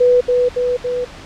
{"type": "tone with echo", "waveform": "sine", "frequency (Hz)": 493.9, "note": "B4", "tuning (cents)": 0, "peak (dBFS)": -8, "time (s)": [0, 0.21], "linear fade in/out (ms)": 10, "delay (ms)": 280, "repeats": 3, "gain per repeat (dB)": -3, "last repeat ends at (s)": 1.05, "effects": ["pink hiss -36 dBFS RMS until 1.25 s", "low-pass 5000 Hz 12 dB/octave"]}